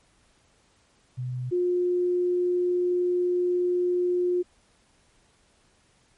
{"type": "tone pair in turn", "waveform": "sine", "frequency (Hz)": [125.7, 356.8], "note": ["B2", "F4"], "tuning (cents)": [31, 37], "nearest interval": "octave + tritone", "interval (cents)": 1806, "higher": "second", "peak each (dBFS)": [-28, -21], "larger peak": "second", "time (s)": [[1.17, 1.51], [1.51, 4.43]], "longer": "second", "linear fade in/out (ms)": 20, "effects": ["pink hiss -63 dBFS RMS until 6.17 s", "MP3 48 kbps"]}